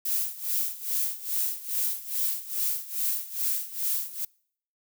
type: noise with tremolo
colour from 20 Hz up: violet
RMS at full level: -26 dBFS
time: 0.05-4.25 s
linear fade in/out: 5 ms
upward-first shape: sine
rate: 2.4 Hz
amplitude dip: 85%
effects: noise-tail reverb RT60 0.6 s tail -26 dB re dry